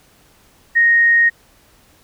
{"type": "tone", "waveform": "sine", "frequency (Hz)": 1864.7, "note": "A#6", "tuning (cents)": 0, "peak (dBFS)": -9, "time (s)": [0.75, 1.3], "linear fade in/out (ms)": 20, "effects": ["pink hiss -52 dBFS RMS until 2.03 s"]}